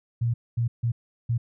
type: tone bursts at uneven times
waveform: sine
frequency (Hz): 117.6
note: A#2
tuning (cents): +16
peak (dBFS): -21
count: 4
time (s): 0.21-0.34 / 0.57-0.68 / 0.83-0.92 / 1.29-1.38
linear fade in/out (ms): 10
effects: none